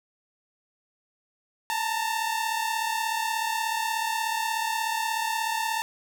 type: tone pair together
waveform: sawtooth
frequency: 880 / 916.6 Hz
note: A5 / A#5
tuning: 0 / -29 cents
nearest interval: minor second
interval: 71 cents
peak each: -25 dBFS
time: 1.7-5.82 s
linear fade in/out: 0 ms
effects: none